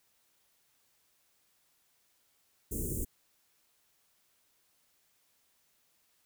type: band-stop noise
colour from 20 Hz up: pink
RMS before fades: -35 dBFS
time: 2.71-3.05 s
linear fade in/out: 10 ms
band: 450 to 7200 Hz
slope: 48 dB/octave
effects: white hiss -72 dBFS RMS until 6.25 s